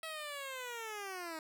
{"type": "linear sweep", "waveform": "10% pulse", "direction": "down", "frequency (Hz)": [650, 311.1], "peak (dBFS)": -33, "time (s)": [0.03, 1.39], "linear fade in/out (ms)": 2, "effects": []}